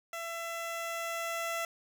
15% pulse tone with level ramp, 670 Hz, E5, 28 cents sharp, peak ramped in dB -31 to -26 dBFS, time 0.13-1.65 s, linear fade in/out 2 ms, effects none

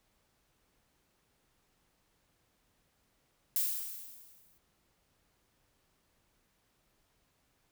violet noise with exponential decay, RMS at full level -29 dBFS, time 3.56-4.58 s, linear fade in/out 1 ms, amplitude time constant 220 ms, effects pink hiss -74 dBFS RMS until 7.71 s

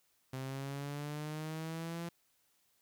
sawtooth linear sweep, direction up, 130.2 to 171 Hz, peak -35 dBFS, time 0.33-2.09 s, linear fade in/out 5 ms, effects white hiss -74 dBFS RMS until 2.81 s

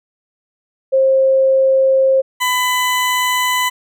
sine / 20% pulse tone pair in turn, 532 / 1001.4 Hz, C5 / B5, +29 / +24 cents, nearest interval major seventh, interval 1095 cents, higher second, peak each -9 dBFS, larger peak neither, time 0.92-2.22 / 2.4-3.7 s, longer neither, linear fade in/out 20 ms, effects none

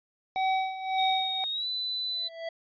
square tone with tremolo, 760 Hz, F#5, 46 cents sharp, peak -24 dBFS, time 0.36-1.44 s, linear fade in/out 0 ms, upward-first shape sine, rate 1.8 Hz, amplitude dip 75%
sine tone with pitch glide, 3729 to 3997 Hz, A#7 to B7, 0 to +20 cents, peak -29 dBFS, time 0.97-2.29 s, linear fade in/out 20 ms, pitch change +120 cents, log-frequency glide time 1.51-1.67 s
square tone with exponential growth, 661 Hz, E5, 5 cents sharp, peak -31 dBFS, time 2.03-2.49 s, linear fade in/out 5 ms, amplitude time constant 100 ms
effects resampled to 11025 Hz

